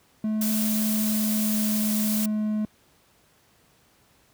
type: tone with pitch glide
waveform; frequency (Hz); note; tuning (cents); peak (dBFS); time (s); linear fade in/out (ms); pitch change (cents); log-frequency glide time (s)
triangle; 215.9 to 213.4; A3 to G#3; -33 to +47; -21; 0.24-2.65; 2; -20; 0.62-1.77
type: noise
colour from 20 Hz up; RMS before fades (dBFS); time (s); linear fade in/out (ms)
blue; -29; 0.41-2.26; 5
effects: pink hiss -61 dBFS RMS until 4.33 s + high-pass 60 Hz 12 dB/octave